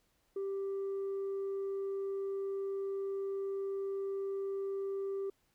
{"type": "tone", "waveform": "sine", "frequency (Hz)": 392, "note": "G4", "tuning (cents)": 0, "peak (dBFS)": -32, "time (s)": [0.36, 5.3], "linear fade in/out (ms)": 5, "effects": ["tanh soft clip ceiling -33 dBFS", "pink hiss -75 dBFS RMS until 5.54 s"]}